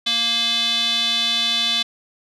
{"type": "tone with band-pass filter", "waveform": "square", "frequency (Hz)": 233.1, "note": "A#3", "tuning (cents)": 0, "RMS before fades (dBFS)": -20, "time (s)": [0.06, 1.83], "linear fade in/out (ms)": 10, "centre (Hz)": 3600, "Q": 6.6, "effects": []}